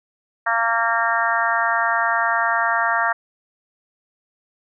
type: harmonic tone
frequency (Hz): 230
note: A#3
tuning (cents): -23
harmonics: 3 / 4 / 5 / 6 / 7 / 8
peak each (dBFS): -24 / -24 / -24 / -24 / -24 / -24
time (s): 0.46-3.13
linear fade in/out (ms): 10
effects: none